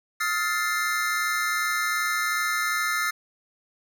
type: chord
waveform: square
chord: F dominant seventh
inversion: third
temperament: equal with one note detuned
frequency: 1274.3 / 1396.9 / 1760 / 2093 Hz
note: Eb6 / F6 / A6 / C7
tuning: +41 / 0 / 0 / 0 cents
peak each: -30 dBFS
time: 0.2-3.11 s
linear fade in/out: 10 ms
effects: none